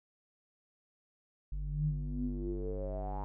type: tone with low-pass filter sweep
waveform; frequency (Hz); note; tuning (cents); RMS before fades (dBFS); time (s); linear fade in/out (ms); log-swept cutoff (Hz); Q
square; 49; G1; 0; -36; 1.52-3.24; 0; 98 to 920; 8.8
effects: none